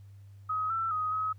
sine tone with pitch steps, 1266 / 1335 / 1254 / 1274 Hz, D#6 / E6 / D#6 / D#6, +30 / +22 / +13 / +41 cents, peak -28 dBFS, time 0.49-1.33 s, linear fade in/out 10 ms, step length 210 ms, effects added 99 Hz sine -48 dBFS peak until 1.38 s + pink hiss -71 dBFS RMS until 1.38 s

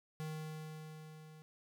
square tone with level ramp, 155.9 Hz, D#3, 4 cents sharp, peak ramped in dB -40 to -55 dBFS, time 0.2-1.42 s, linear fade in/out 0 ms, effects none

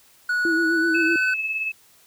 triangle tone with pitch glide, 1465 to 1510.5 Hz, F#6 to F#6, -18 to +35 cents, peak -18 dBFS, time 0.29-1.34 s, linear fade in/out 5 ms, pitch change +53 cents, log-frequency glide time 0.6-1.13 s
sine tone with vibrato, 329.5 Hz, E4, 1 cent flat, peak -21 dBFS, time 0.45-1.16 s, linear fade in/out 2 ms, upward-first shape sine, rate 7.9 Hz, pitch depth 50 cents each way
sine tone with tremolo, 2600 Hz, E7, 24 cents flat, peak -21 dBFS, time 0.94-1.72 s, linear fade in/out 10 ms, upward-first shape triangle, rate 18 Hz, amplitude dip 50%
effects white hiss -55 dBFS RMS until 2.06 s

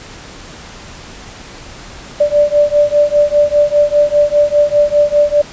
sine beating tone pair, 585 / 590 Hz, D5 / D5, -7 / +8 cents, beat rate 5 Hz, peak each -11 dBFS, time 2.2-5.42 s, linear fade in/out 10 ms, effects pink hiss -33 dBFS RMS until 5.52 s + resampled to 16000 Hz

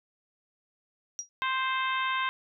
sine tone with exponential decay, 5730 Hz, F8, 44 cents sharp, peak -28 dBFS, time 1.19-1.29 s, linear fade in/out 0 ms, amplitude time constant 21 ms
harmonic tone, 523.3 Hz, C5, in tune, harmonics 2 / 3 / 4 / 5 / 6 / 7, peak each -29 / -33 / -35 / -37 / -39 / -40 dBFS, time 1.42-2.29 s, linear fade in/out 0 ms
effects none

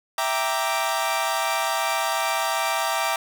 sawtooth chord, E half-diminished seventh, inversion none, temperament equal, 659.3 / 784 / 932.3 / 1174.7 Hz, E5 / G5 / Bb5 / D6, 0 / 0 / 0 / 0 cents, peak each -24 dBFS, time 0.18-3.16 s, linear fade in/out 2 ms, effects none

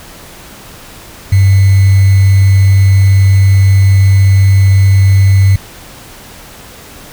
sine tone with sample-and-hold, 97.2 Hz, G2, 14 cents flat, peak -3 dBFS, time 1.32-5.56 s, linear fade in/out 5 ms, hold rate 2100 Hz, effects pink hiss -33 dBFS RMS until 7.12 s

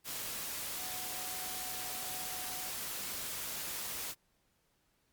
sine tone in noise, 740 Hz, F#5, in tune, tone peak -49 dBFS, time 0.76-2.73 s, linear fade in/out 50 ms, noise white, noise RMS -40 dBFS, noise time 0.04-4.15 s, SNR -12 dB, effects pink hiss -75 dBFS RMS until 5.12 s + Opus 48 kbps

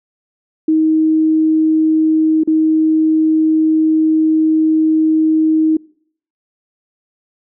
sine tone with dropouts, 315.3 Hz, D#4, 23 cents sharp, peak -9 dBFS, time 0.68-5.77 s, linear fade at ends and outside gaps 5 ms, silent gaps 2.436-2.474 s, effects noise-tail reverb RT60 0.6 s tail -24 dB re dry

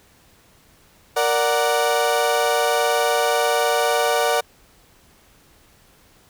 30% pulse chord, Bb augmented, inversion none, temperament equal, 466.2 / 587.3 / 740 Hz, Bb4 / D5 / F#5, 0 / 0 / 0 cents, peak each -19 dBFS, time 1.16-4.41 s, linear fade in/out 10 ms, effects pink hiss -54 dBFS RMS until 6.29 s

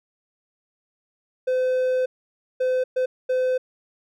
triangle tone bursts at uneven times, 511 Hz, C5, 41 cents flat, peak -17 dBFS, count 4, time 1.47-2.06 / 2.6-2.84 / 2.96-3.06 / 3.29-3.58 s, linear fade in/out 10 ms, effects none

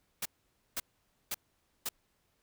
white noise bursts, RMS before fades -35 dBFS, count 4, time 0.22-1.89 s, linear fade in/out 5 ms, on 35 ms, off 510 ms, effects pink hiss -75 dBFS RMS until 2.42 s

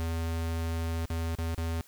square tone with dropouts, 82.41 Hz, E2, in tune, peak -30 dBFS, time 0-1.81 s, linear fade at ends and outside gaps 0 ms, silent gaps 1.055-1.102 / 1.351-1.386 / 1.546-1.579 s, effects white hiss -58 dBFS RMS until 1.87 s

